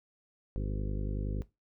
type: harmonic tone with a mistuned harmonic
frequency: 50.8 Hz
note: G#1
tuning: 38 cents flat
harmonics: 1 / 2 / 3 / 4 / 5 / 6 / 7 / 8 / 9 / 10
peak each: -32 / -38 / -42 / -44 / -46 / -48 / -49 / -50 / -51 / -52 dBFS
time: 0.56-1.42 s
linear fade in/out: 0 ms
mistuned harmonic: 8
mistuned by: -49 cents
effects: noise-tail reverb RT60 0.2 s tail -17 dB re dry